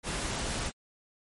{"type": "noise", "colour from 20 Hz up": "pink", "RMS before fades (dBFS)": -33, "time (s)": [0.03, 0.72], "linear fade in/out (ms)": 50, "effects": ["MP3 48 kbps"]}